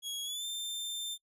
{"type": "tone with pitch glide", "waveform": "sawtooth", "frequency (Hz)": [3322, 3581], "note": ["G#7", "A7"], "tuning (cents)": [0, 30], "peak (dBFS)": -33, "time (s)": [0.02, 1.18], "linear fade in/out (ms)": 50, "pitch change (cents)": 130, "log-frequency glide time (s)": [0.24, 0.45], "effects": ["noise-tail reverb RT60 0.1 s tail -23 dB re dry", "resampled to 32000 Hz"]}